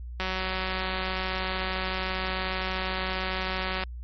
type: click train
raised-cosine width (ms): 0.3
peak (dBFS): -14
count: 681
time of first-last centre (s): 0.2-3.836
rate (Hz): 187
effects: added 60 Hz sine -35 dBFS peak until 4.03 s + MP3 32 kbps